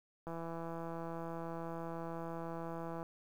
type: click train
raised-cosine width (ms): 1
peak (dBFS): -30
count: 459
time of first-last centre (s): 0.27-3.029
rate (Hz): 166
effects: 10-bit